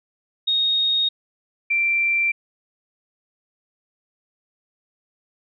sine tone pair in turn, 3729 / 2354 Hz, A#7 / D7, 0 / +3 cents, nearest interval minor sixth, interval 797 cents, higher first, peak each -17 dBFS, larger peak neither, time 0.47-1.09 / 1.7-2.32 s, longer neither, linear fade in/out 10 ms, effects none

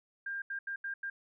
sine tone bursts at uneven times, 1599 Hz, G6, 34 cents sharp, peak -35 dBFS, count 5, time 0.26-0.42 / 0.5-0.59 / 0.67-0.76 / 0.84-0.94 / 1.03-1.1 s, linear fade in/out 5 ms, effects none

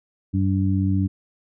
harmonic tone, 95.9 Hz, G2, 37 cents flat, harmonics 1 / 2 / 3, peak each -20 / -23 / -25 dBFS, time 0.33-1.08 s, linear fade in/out 20 ms, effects none

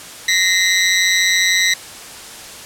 20% pulse ring-modulated tone, 1961 Hz, B6, 13 cents flat, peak -4 dBFS, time 0.28-1.74 s, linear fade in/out 5 ms, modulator 93 Hz, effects white hiss -34 dBFS RMS until 2.65 s + low-pass 10000 Hz 12 dB/octave

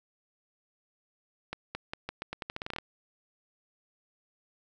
accelerating click train, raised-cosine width 0.3 ms, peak -19 dBFS, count 15, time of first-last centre 1.53-2.785 s, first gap 220 ms, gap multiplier 0.84, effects none

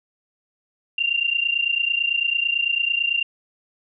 sine tone pair together, 2765 / 2794 Hz, F7 / F7, -18 / 0 cents, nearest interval unison, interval 18 cents, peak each -22 dBFS, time 0.98-3.23 s, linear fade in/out 5 ms, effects none

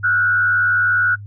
sine tone with frequency modulation, 1459 Hz, F#6, 25 cents flat, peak -13 dBFS, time 0.03-1.16 s, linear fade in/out 20 ms, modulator 80 Hz, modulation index 0.79, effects noise-tail reverb RT60 0.1 s tail -25 dB re dry + added 102 Hz sine -31 dBFS peak until 1.26 s

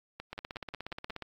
two click trains, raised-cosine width 0.3 ms, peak -24 / -23 dBFS, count 6 / 16, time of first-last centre 0.2-1.099 / 0.33-1.223 s, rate 5.56 / 16.8 Hz, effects AAC 48 kbps

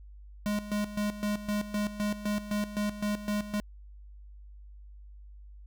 square tone with tremolo, 207.7 Hz, G#3, in tune, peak -28 dBFS, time 0.46-3.6 s, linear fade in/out 0 ms, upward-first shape square, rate 3.9 Hz, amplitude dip 75%, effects added 50 Hz sine -46 dBFS peak until 5.66 s

